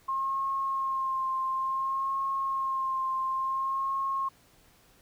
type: tone with vibrato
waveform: sine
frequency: 1068 Hz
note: C6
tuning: 35 cents sharp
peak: -27 dBFS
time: 0.08-4.29 s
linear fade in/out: 10 ms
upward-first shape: sine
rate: 0.57 Hz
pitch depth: 24 cents each way
effects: pink hiss -61 dBFS RMS until 5.01 s

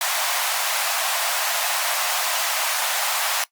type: high-pass noise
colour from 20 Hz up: pink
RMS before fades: -23 dBFS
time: 0.01-3.44 s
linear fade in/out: 2 ms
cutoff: 640 Hz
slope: 48 dB/octave
effects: noise-tail reverb RT60 0.1 s tail -19 dB re dry + Opus 48 kbps

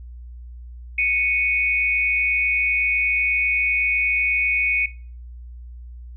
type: tone pair together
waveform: sine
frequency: 2217 / 2489 Hz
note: C#7 / D#7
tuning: 0 / 0 cents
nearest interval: major second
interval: 200 cents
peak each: -20 dBFS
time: 0.98-4.86 s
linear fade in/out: 5 ms
effects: noise-tail reverb RT60 0.4 s tail -18 dB re dry + added 60 Hz sine -35 dBFS peak until 6.16 s

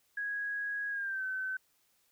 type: tone with pitch glide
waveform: sine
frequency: 1656 to 1527.4 Hz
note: G#6 to G6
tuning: -5 to -45 cents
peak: -33 dBFS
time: 0.17-1.57 s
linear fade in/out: 5 ms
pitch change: -140 cents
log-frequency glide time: 0.9-1.24 s
effects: white hiss -72 dBFS RMS until 2.11 s

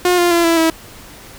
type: tone with pitch steps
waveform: sawtooth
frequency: 358 / 349.4 / 341 / 332.9 / 324.9 Hz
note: F4 / F4 / F4 / E4 / E4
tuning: +43 / +1 / -41 / +17 / -25 cents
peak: -7 dBFS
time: 0.05-0.7 s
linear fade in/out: 2 ms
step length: 130 ms
effects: pink hiss -38 dBFS RMS until 1.38 s

